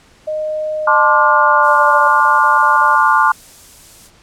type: tone with pitch glide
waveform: sine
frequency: 617 to 585.7 Hz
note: D#5 to D5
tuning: -15 to -5 cents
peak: -17 dBFS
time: 0.27-2.08 s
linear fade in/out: 10 ms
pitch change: -90 cents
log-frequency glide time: 0.79-1.95 s
type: chord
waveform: sine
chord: D minor seventh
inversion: second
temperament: equal with one note detuned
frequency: 880 / 1046.5 / 1174.7 / 1427.9 Hz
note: A5 / C6 / D6 / F6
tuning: 0 / 0 / 0 / +38 cents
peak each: -14 dBFS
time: 0.87-3.32 s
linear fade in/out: 5 ms
type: noise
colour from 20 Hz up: violet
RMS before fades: -33 dBFS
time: 1.61-4.11 s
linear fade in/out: 50 ms
type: tone bursts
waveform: sine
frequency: 599 Hz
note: D5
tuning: 34 cents sharp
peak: -24 dBFS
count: 7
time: 1.68-2.958 s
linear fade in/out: 10 ms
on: 150 ms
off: 38 ms
effects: pink hiss -48 dBFS RMS until 4.22 s + low-pass 8000 Hz 12 dB/octave